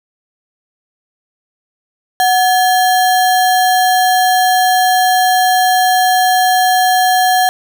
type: tone with sample-and-hold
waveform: sine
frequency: 740 Hz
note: F#5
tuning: in tune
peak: -8 dBFS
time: 2.2-7.49 s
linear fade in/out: 0 ms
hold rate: 2450 Hz
effects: none